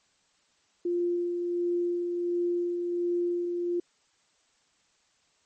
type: tone with tremolo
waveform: sine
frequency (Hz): 349.2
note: F4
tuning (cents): 0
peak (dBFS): -24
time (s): 0.85-3.8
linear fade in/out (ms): 5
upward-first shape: sine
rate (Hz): 1.4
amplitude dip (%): 35
effects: white hiss -68 dBFS RMS until 5.45 s + MP3 32 kbps